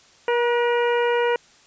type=harmonic tone with a mistuned harmonic; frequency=477.4 Hz; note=A#4; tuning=41 cents sharp; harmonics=1 / 2 / 3 / 4 / 5 / 6; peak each=-19 / -25 / -29 / -31 / -33 / -35 dBFS; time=0.28-1.36 s; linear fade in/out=2 ms; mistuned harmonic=3; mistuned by=+31 cents; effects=white hiss -53 dBFS RMS until 1.66 s + resampled to 16000 Hz